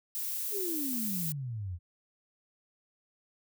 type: noise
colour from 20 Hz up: violet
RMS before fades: -35 dBFS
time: 0.15-1.32 s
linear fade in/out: 0 ms
type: exponential sweep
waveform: sine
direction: down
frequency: 430 to 82.41 Hz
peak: -34 dBFS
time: 0.51-1.79 s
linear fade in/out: 50 ms
effects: none